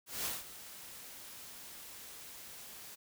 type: noise with ADSR envelope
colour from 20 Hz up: white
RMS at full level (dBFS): -36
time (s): 0.06-2.96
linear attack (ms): 190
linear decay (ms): 180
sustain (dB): -14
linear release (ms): 22
effects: none